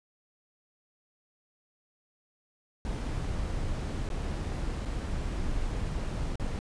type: noise with dropouts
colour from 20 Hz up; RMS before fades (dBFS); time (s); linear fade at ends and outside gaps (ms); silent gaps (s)
brown; -32; 2.85-6.59; 1; 4.09-4.101 / 4.852-4.856 / 6.357-6.397
effects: resampled to 22050 Hz